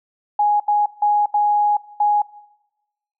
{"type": "tone bursts at uneven times", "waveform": "sine", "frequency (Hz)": 830.6, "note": "G#5", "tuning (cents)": 0, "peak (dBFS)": -13, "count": 5, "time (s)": [[0.39, 0.6], [0.68, 0.86], [1.02, 1.26], [1.34, 1.77], [2, 2.22]], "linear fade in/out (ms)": 5, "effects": ["noise-tail reverb RT60 1.0 s tail -21 dB re dry"]}